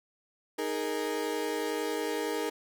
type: chord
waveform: 35% pulse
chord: D# suspended fourth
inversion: none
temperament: equal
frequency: 311.1 / 415.3 / 466.2 Hz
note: D#4 / G#4 / A#4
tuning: 0 / 0 / 0 cents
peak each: -34 / -33 / -32 dBFS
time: 0.58-2.5 s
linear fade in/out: 10 ms
effects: none